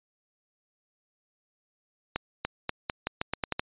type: accelerating click train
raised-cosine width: 0.3 ms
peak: -12 dBFS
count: 10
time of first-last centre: 2.16-3.595 s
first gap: 290 ms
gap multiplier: 0.84
effects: resampled to 8000 Hz